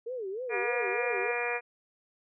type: tone with vibrato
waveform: sine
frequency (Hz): 441.3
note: A4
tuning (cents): +5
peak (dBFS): -33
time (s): 0.06-1.32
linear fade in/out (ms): 10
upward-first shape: sine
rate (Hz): 3.3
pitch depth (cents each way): 270
type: harmonic tone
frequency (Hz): 240.1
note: B3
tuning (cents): -49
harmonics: 2 / 3 / 4 / 5 / 6 / 7 / 8 / 9 / 10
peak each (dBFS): -34 / -38 / -40 / -42 / -42 / -38 / -38 / -42 / -34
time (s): 0.49-1.61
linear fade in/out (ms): 50
effects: none